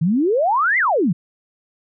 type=exponential two-way sweep; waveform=sine; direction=up then down; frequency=150 to 2136 to 150 Hz; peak=-14 dBFS; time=0.01-1.13 s; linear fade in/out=10 ms; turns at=0.78 s; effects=none